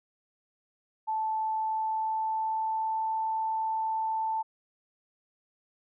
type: tone with pitch glide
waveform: sine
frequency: 876 to 884.1 Hz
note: A5 to A5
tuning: -8 to +8 cents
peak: -27 dBFS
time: 1.07-4.43 s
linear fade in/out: 20 ms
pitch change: +16 cents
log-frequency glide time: 1.46-3.16 s
effects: none